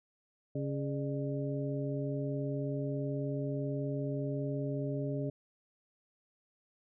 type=harmonic tone with a mistuned harmonic; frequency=138.59 Hz; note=C#3; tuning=in tune; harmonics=1 / 2 / 3 / 4; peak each=-35 / -38 / -40 / -41 dBFS; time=0.55-5.3 s; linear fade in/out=5 ms; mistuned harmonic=4; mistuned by=+130 cents; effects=none